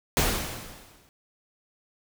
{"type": "noise with exponential decay", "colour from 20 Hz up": "pink", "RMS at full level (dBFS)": -21, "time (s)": [0.17, 1.09], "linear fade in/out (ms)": 0, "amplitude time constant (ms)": 200, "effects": []}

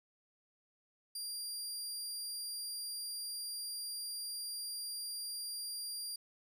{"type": "tone", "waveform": "25% pulse", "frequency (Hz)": 4779, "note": "D8", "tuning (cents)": 29, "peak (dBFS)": -35, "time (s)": [1.15, 6.16], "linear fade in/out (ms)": 5, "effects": ["12-bit"]}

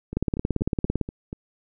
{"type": "two click trains", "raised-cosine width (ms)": 3, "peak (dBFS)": [-19, -10], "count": [6, 16], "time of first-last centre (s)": [[0.13, 1.329], [0.17, 1.013]], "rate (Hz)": [4.17, 17.8], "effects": []}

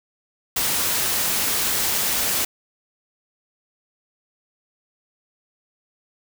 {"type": "noise", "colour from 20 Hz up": "white", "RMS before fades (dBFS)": -22, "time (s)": [0.56, 2.45], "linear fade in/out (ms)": 5, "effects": []}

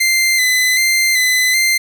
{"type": "tone with vibrato", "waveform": "sawtooth", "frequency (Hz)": 2052, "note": "C7", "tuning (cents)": -34, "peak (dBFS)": -8, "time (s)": [0, 1.78], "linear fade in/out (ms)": 10, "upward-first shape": "square", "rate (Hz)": 1.3, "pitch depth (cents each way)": 30, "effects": []}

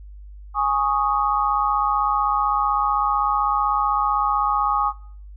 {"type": "chord", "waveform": "sine", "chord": "Ab suspended fourth", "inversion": "none", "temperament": "equal", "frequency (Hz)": [830.6, 1108.7, 1244.5], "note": ["Ab5", "Db6", "Eb6"], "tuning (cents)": [0, 0, 0], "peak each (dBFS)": -22, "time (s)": [0.54, 4.93], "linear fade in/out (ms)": 50, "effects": ["noise-tail reverb RT60 0.5 s tail -20 dB re dry", "added 50 Hz sine -37 dBFS peak until 5.36 s"]}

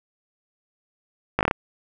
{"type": "slowing click train", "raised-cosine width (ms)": 0.5, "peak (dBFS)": -4, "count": 6, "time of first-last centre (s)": [1.39, 1.511], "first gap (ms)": 18, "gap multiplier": 1.15, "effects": []}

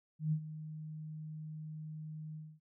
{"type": "tone with ADSR envelope", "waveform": "sine", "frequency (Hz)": 155.1, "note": "D#3", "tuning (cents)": -5, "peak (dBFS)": -28, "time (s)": [0.19, 2.6], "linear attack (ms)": 130, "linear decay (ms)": 77, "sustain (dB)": -14, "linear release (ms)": 250, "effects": []}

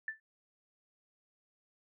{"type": "tone with exponential decay", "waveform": "sine", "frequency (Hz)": 1764, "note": "A6", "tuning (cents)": 4, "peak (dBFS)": -31, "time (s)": [0.08, 0.2], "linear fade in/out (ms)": 2, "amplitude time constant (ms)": 25, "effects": []}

